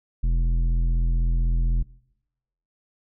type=tone with tanh clipping; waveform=triangle; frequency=42.03 Hz; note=E1; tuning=34 cents sharp; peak=-20 dBFS; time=0.23-1.83 s; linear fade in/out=10 ms; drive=14 dB; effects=noise-tail reverb RT60 0.9 s tail -23 dB re dry